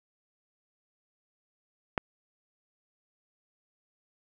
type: click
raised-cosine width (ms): 0.5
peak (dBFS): -11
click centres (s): 1.978
effects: none